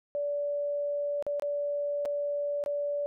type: tone with dropouts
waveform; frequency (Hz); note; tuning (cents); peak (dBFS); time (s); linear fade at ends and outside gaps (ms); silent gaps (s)
sine; 578; D5; -28; -28; 0.15-3.06; 0; 1.225-1.266 / 1.397-1.422 / 2.052-2.057 / 2.639-2.661
effects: none